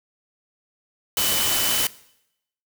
sine tone in noise, 3009 Hz, F#7, 28 cents sharp, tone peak -27 dBFS, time 1.17-1.87 s, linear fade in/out 2 ms, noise white, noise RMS -22 dBFS, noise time 1.17-1.87 s, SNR -8 dB, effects noise-tail reverb RT60 0.8 s tail -20 dB re dry

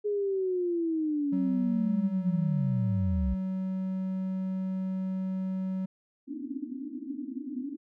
sine linear sweep, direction down, 419.3 to 59.9 Hz, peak -26 dBFS, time 0.04-3.35 s, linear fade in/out 20 ms
triangle tone, 188.3 Hz, F#3, 31 cents sharp, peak -27 dBFS, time 1.32-5.86 s, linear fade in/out 10 ms
pink band-pass noise, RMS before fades -37 dBFS, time 6.27-7.77 s, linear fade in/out 10 ms, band 250 to 300 Hz, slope 96 dB/octave
effects none

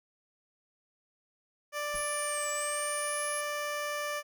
15% pulse tone, 589 Hz, D5, 5 cents sharp, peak -26 dBFS, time 1.72-4.23 s, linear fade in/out 50 ms
brown noise with exponential decay, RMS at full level -40 dBFS, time 1.94-2.1 s, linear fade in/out 1 ms, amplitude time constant 34 ms
sine linear two-way sweep, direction down then up, 10750 to 7740 to 10750 Hz, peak -35 dBFS, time 1.95-3.41 s, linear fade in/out 5 ms, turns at 2.5 s
effects none

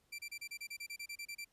sawtooth tone bursts, 2349 Hz, D7, in tune, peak -39 dBFS, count 14, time 0.12-1.448 s, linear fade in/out 10 ms, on 67 ms, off 30 ms, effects pink hiss -75 dBFS RMS until 1.52 s + resampled to 32000 Hz

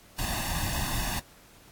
pink noise with comb filter, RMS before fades -30 dBFS, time 0.18-1.2 s, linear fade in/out 10 ms, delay 1.1 ms, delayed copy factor +0.85, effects pink hiss -55 dBFS RMS until 1.71 s + AAC 64 kbps

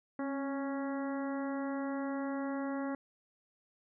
harmonic tone with a mistuned harmonic, 277.2 Hz, C#4, in tune, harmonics 1 / 2 / 3 / 4 / 5 / 6 / 7, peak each -35 / -41 / -45 / -47 / -49 / -51 / -52 dBFS, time 0.19-2.95 s, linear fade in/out 2 ms, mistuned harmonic 1, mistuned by -34 cents, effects none

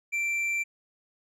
sine tone with tanh clipping, 2349 Hz, D7, in tune, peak -27 dBFS, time 0.12-0.64 s, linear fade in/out 20 ms, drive 6 dB, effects none

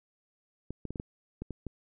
clicks, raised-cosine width 3 ms, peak -24 dBFS, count 8, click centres 0.706 / 0.853 / 0.906 / 0.958 / 0.999 / 1.42 / 1.507 / 1.667 s, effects none

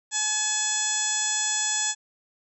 harmonic tone with a mistuned harmonic, 854 Hz, G#5, 48 cents sharp, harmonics 1 / 2 / 3 / 4 / 5 / 6 / 7 / 8 / 9, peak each -36 / -33 / -39 / -32 / -39 / -36 / -32 / -29 / -28 dBFS, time 0.11-1.95 s, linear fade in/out 50 ms, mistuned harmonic 5, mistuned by -18 cents, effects none

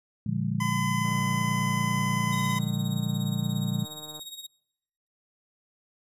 sine chord, Bb dominant seventh, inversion none, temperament equal with one note detuned, 116.54 / 146.83 / 174.61 / 204.9 Hz, Bb2 / D3 / F3 / Ab3, 0 / 0 / 0 / -23 cents, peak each -31 dBFS, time 0.26-3.85 s, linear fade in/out 5 ms
25% pulse tone, 1015 Hz, B5, 47 cents sharp, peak -25 dBFS, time 0.6-2.59 s, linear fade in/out 5 ms
click train, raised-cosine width 1 ms, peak -33 dBFS, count 482, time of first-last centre 1.05-4.194 s, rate 153 Hz
sawtooth tone with tremolo, 3765 Hz, A#7, 16 cents sharp, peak -33 dBFS, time 2.32-4.47 s, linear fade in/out 10 ms, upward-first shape sine, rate 17 Hz, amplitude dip 70%
effects noise-tail reverb RT60 0.9 s tail -24 dB re dry + resampled to 32000 Hz

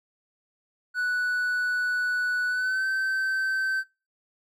triangle tone with pitch glide, 1480 to 1545.5 Hz, F#6 to G6, 0 to -25 cents, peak -22 dBFS, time 0.94-3.84 s, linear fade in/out 50 ms, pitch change +75 cents, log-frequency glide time 2.48-2.86 s, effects noise-tail reverb RT60 0.3 s tail -22 dB re dry

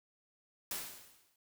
white noise with exponential decay, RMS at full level -37 dBFS, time 0.71-1.36 s, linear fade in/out 2 ms, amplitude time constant 140 ms, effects none

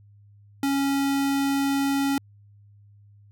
square tone, 276.8 Hz, C#4, 2 cents flat, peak -22 dBFS, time 0.63-2.18 s, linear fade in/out 2 ms, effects added 102 Hz sine -50 dBFS peak until 3.31 s

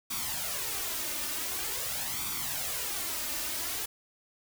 white noise with flanger, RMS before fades -34 dBFS, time 0.1-3.86 s, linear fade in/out 10 ms, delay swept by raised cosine 0.85 to 3.35 ms, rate 0.46 Hz, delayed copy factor +0.65, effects none

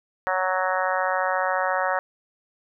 harmonic tone, 185.7 Hz, F#3, 7 cents sharp, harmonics 3 / 4 / 5 / 6 / 7 / 8 / 9 / 10, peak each -27 / -28 / -29 / -30 / -30 / -31 / -32 / -32 dBFS, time 0.27-1.99 s, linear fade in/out 0 ms, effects none

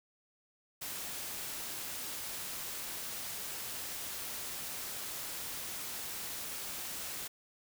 white noise, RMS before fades -41 dBFS, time 0.81-7.28 s, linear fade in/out 10 ms, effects none

